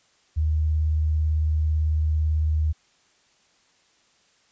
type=tone with vibrato; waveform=sine; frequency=77.5 Hz; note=D#2; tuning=6 cents flat; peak=-19 dBFS; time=0.36-2.73 s; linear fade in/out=20 ms; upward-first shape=square; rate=18 Hz; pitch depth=15 cents each way; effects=white hiss -62 dBFS RMS until 4.51 s + resampled to 16000 Hz